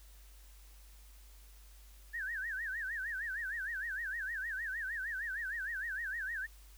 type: tone with vibrato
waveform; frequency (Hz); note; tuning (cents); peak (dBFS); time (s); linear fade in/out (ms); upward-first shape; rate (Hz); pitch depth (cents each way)
sine; 1689; G#6; +29; -36; 2.13-6.47; 20; sine; 6.5; 200
effects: added 50 Hz sine -54 dBFS peak until 6.77 s + white hiss -63 dBFS RMS until 6.77 s